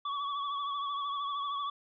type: tone with vibrato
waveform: square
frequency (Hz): 1134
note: C#6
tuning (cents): +39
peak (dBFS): -33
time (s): 0.05-1.7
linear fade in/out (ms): 5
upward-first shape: triangle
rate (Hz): 13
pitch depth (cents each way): 54
effects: resampled to 11025 Hz + 12-bit